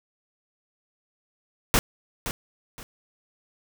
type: noise with echo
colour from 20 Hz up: pink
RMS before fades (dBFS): -19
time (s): 1.74-1.79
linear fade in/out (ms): 0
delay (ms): 520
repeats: 2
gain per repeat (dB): -11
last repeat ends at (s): 2.83
effects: none